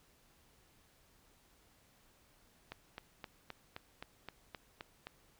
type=click train; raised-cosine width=0.3 ms; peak=-28 dBFS; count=10; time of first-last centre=2.72-5.07 s; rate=3.83 Hz; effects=pink hiss -68 dBFS RMS until 5.39 s